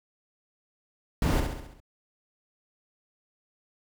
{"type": "noise with echo", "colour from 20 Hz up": "brown", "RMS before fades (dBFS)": -24, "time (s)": [1.22, 1.4], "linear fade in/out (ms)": 2, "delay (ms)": 67, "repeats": 6, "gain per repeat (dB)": -5, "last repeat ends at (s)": 1.802, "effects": []}